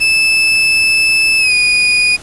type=tone with pitch glide; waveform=35% pulse; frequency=2626 to 2464 Hz; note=E7 to D#7; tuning=-7 to -17 cents; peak=-7 dBFS; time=0-2.17 s; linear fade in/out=20 ms; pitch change=-110 cents; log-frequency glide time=1.39-1.53 s; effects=pink hiss -34 dBFS RMS until 2.22 s + resampled to 24000 Hz